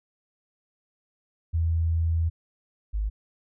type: tone pair in turn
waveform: sine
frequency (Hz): 82.41 / 52.04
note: E2 / G#1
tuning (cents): 0 / +4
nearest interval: minor sixth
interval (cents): 796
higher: first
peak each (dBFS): -21 / -24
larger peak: first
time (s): 1.53-2.3 / 2.93-3.1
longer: first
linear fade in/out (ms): 20
effects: none